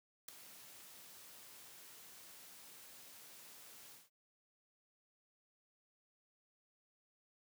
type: noise with ADSR envelope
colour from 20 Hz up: white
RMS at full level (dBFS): -43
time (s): 0.28-4.1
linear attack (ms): 6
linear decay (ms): 4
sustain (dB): -14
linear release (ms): 180
effects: high-pass 100 Hz 12 dB/octave